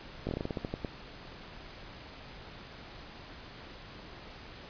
slowing click train, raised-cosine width 2 ms, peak -20 dBFS, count 12, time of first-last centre 0.27-0.848 s, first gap 19 ms, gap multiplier 1.19, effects pink hiss -48 dBFS RMS until 4.69 s + resampled to 11025 Hz

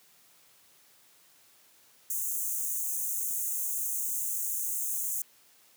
white high-pass noise, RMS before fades -32 dBFS, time 2.1-5.22 s, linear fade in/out 2 ms, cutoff 6200 Hz, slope 96 dB/octave, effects white hiss -61 dBFS RMS until 5.76 s + high-pass 100 Hz 12 dB/octave

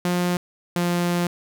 sawtooth tone pair in turn, 177.3 / 174.66 Hz, F3 / F3, +26 / 0 cents, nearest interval unison, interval 26 cents, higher first, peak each -16 dBFS, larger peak neither, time 0.05-0.37 / 0.76-1.27 s, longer second, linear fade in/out 2 ms, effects none

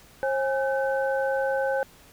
sine tone cluster, 537 / 823 / 1525 Hz, C5 / G#5 / G6, +45 / -16 / -48 cents, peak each -24 / -30 / -31 dBFS, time 0.23-1.83 s, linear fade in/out 0 ms, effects pink hiss -53 dBFS RMS until 2.12 s

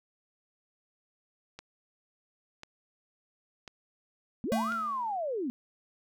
click train, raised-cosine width 0.2 ms, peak -26 dBFS, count 4, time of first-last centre 1.59-4.722 s, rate 0.958 Hz
sine linear two-way sweep, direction up then down, 191.4 to 1425 to 228.8 Hz, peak -30 dBFS, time 4.44-5.5 s, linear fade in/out 0 ms, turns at 4.72 s
square tone with exponential decay, 223 Hz, A3, 23 cents sharp, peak -26 dBFS, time 4.52-5.17 s, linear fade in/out 0 ms, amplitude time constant 140 ms
effects none

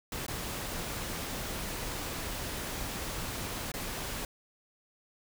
pink noise with dropouts, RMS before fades -37 dBFS, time 0.12-4.25 s, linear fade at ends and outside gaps 2 ms, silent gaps 0.265-0.281 / 3.718-3.739 s, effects none

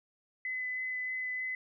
sine tone with vibrato, 2017 Hz, B6, 36 cents sharp, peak -33 dBFS, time 0.45-1.55 s, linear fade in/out 2 ms, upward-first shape sine, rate 3.2 Hz, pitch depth 9 cents each way, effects none

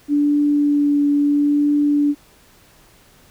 sine tone with vibrato, 290.2 Hz, D4, 21 cents flat, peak -13 dBFS, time 0.08-2.15 s, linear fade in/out 50 ms, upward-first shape triangle, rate 0.75 Hz, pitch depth 13 cents each way, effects pink hiss -51 dBFS RMS until 3.3 s

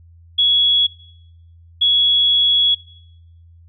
sine tone pair in turn, 3357 / 3357 Hz, G#7 / G#7, +18 / +18 cents, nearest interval unison, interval 0 cents, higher neither, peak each -11 dBFS, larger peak neither, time 0.38-0.87 / 1.81-2.75 s, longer second, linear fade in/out 10 ms, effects noise-tail reverb RT60 0.9 s tail -22 dB re dry + added 84 Hz sine -43 dBFS peak until 3.68 s

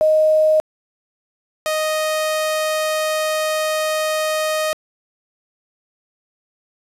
sine / sawtooth tone pair in turn, 622.3 / 622.3 Hz, D#5 / D#5, 0 / 0 cents, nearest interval unison, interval 0 cents, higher neither, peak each -11 / -14 dBFS, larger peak first, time 0.01-0.6 / 1.66-4.73 s, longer second, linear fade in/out 0 ms, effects resampled to 32000 Hz + 7-bit

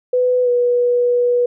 sine tone with pitch glide, 499.6 to 487.1 Hz, B4 to B4, +20 to -24 cents, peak -12 dBFS, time 0.13-1.46 s, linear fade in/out 5 ms, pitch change -44 cents, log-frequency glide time 0.43-0.49 s, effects none

